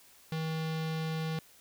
square tone with low-pass filter, 159.7 Hz, D#3, 45 cents sharp, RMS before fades -34 dBFS, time 0.32-1.39 s, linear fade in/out 2 ms, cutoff 4200 Hz, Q 1.7, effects white hiss -59 dBFS RMS until 1.6 s

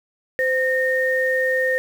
sine tone pair together, 516.1 / 1839 Hz, C5 / A#6, -24 / -24 cents, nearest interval octave + minor seventh, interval 2200 cents, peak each -20 dBFS, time 0.39-1.78 s, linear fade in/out 0 ms, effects 7-bit

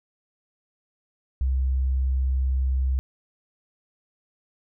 sine tone, 65.41 Hz, C2, in tune, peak -20 dBFS, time 1.41-2.99 s, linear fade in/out 0 ms, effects none

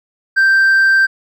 triangle tone with hard clipping, 1568 Hz, G6, in tune, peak -7 dBFS, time 0.36-1.07 s, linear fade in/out 20 ms, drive 1 dB, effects none

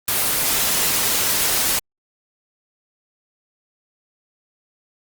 white noise, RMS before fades -19 dBFS, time 0.08-1.79 s, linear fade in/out 2 ms, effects Opus 24 kbps

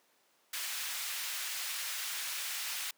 pink high-pass noise, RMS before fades -38 dBFS, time 0.53-2.91 s, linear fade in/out 5 ms, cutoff 1900 Hz, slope 12 dB/octave, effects pink hiss -69 dBFS RMS until 2.97 s + high-pass 400 Hz 12 dB/octave

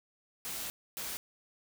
white noise bursts at uneven times, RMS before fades -39 dBFS, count 2, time 0.45-0.7 / 0.97-1.17 s, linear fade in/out 0 ms, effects none

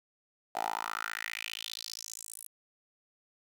10% pulse tone with high-pass filter sweep, 54.9 Hz, A1, 3 cents flat, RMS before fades -39 dBFS, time 0.55-2.48 s, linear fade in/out 5 ms, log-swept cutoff 700 to 11000 Hz, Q 4.2, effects 10-bit

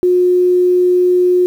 sine tone, 360.3 Hz, F#4, 46 cents flat, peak -8 dBFS, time 0.03-1.46 s, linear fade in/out 0 ms, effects 7-bit

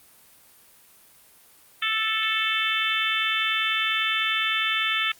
harmonic tone, 440 Hz, A4, in tune, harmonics 3 / 4 / 5 / 6 / 7 / 8, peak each -29 / -29 / -29 / -29 / -29 / -29 dBFS, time 1.82-5.12 s, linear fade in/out 5 ms, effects white hiss -54 dBFS RMS until 5.19 s + Opus 32 kbps

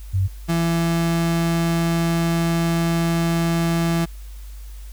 sine / 35% pulse tone pair in turn, 95.1 / 167.37 Hz, F#2 / E3, +48 / +27 cents, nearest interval minor seventh, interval 979 cents, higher second, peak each -16 dBFS, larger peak neither, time 0.13-0.28 / 0.48-4.06 s, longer second, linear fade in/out 20 ms, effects added 50 Hz sine -33 dBFS peak until 4.92 s + white hiss -50 dBFS RMS until 4.92 s

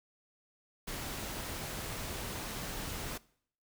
pink noise, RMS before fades -40 dBFS, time 0.87-3.18 s, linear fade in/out 10 ms, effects noise-tail reverb RT60 0.6 s tail -21 dB re dry

